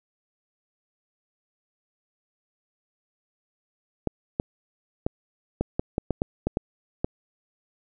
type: clicks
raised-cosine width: 2 ms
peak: -10 dBFS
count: 11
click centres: 4.073 / 4.399 / 5.065 / 5.61 / 5.795 / 5.981 / 6.107 / 6.219 / 6.47 / 6.571 / 7.045 s
effects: none